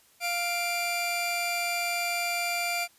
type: tone pair together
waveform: sawtooth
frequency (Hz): 698.5 / 2363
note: F5 / D7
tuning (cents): 0 / +10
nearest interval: octave + major sixth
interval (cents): 2110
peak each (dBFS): -27 / -26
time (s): 0.2-2.88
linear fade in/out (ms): 50
effects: white hiss -61 dBFS RMS until 2.98 s + resampled to 32000 Hz